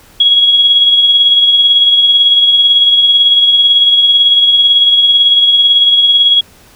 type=tone with tremolo; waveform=sine; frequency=3322 Hz; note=G#7; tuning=in tune; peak=-3 dBFS; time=0.2-6.41 s; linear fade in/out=5 ms; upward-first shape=sine; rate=18 Hz; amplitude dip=40%; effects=pink hiss -42 dBFS RMS until 6.75 s